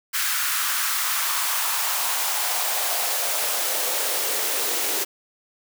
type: noise with high-pass filter sweep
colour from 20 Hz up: white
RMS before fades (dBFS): -24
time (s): 0.13-5.05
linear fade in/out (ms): 20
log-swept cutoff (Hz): 1500 to 370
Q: 2.4
effects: none